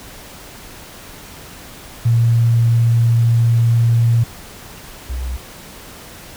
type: tone pair in turn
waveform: sine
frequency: 116.54 / 62.74 Hz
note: A#2 / B1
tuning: 0 / +28 cents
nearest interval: major seventh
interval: 1072 cents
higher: first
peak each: -10 / -20 dBFS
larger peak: first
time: 2.05-4.24 / 5.09-5.37 s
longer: first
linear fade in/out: 10 ms
effects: pink hiss -37 dBFS RMS until 6.36 s